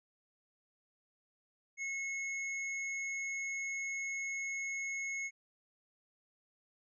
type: tone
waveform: square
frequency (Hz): 2180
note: C#7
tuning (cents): -29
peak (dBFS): -37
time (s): 1.77-5.31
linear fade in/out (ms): 50
effects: resampled to 22050 Hz